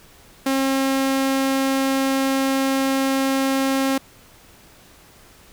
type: tone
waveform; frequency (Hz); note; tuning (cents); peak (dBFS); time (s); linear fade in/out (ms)
sawtooth; 269; C4; +48; -14; 0.46-3.98; 5
effects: pink hiss -49 dBFS RMS until 5.52 s